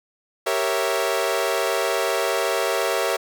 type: chord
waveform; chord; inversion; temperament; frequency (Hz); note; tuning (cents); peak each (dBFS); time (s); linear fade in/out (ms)
sawtooth; G diminished seventh; none; equal; 392 / 466.2 / 554.4 / 659.3; G4 / Bb4 / Db5 / Fb5; 0 / 0 / 0 / 0; -23 / -22 / -22 / -22; 0.46-3.17; 10
effects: none